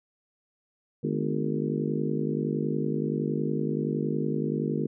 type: harmonic tone with a mistuned harmonic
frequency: 50.7 Hz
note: G#1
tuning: 41 cents flat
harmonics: 3 / 4 / 5 / 6 / 7 / 8 / 9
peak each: -31 / -32 / -33 / -34 / -34 / -35 / -36 dBFS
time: 1.03-4.87 s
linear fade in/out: 10 ms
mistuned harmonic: 4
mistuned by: +100 cents
effects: none